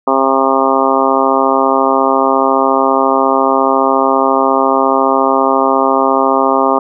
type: harmonic tone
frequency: 134.4 Hz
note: C3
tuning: 47 cents sharp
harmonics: 2 / 3 / 4 / 5 / 6 / 7 / 8 / 9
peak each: -17 / -17 / -17 / -17 / -17 / -17 / -17 / -17 dBFS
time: 0.07-6.79 s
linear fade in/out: 5 ms
effects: none